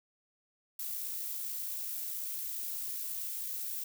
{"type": "noise with amplitude modulation", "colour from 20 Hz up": "violet", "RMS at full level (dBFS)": -37, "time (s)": [0.79, 3.84], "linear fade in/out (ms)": 5, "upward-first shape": "sine", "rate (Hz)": 58.2, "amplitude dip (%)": 25, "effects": []}